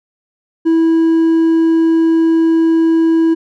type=tone with hard clipping; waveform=triangle; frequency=327 Hz; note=E4; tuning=14 cents flat; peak=-9 dBFS; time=0.65-3.35 s; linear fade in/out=20 ms; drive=5 dB; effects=none